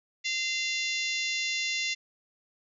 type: harmonic tone with a mistuned harmonic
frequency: 690 Hz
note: F5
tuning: 21 cents flat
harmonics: 3 / 4 / 5 / 6 / 7 / 8 / 9 / 10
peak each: -32 / -34 / -36 / -38 / -39 / -40 / -41 / -42 dBFS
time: 0.24-1.95 s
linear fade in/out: 20 ms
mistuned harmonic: 5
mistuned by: +30 cents
effects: none